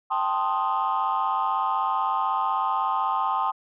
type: chord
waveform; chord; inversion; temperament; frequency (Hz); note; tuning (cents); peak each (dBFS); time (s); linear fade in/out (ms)
sine; A half-diminished seventh; third; equal with one note detuned; 784 / 880 / 1049.5 / 1244.5; G5 / A5 / C6 / Eb6; 0 / 0 / +5 / 0; -27 / -27 / -25 / -27; 0.1-3.52; 20
effects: tanh soft clip ceiling -16 dBFS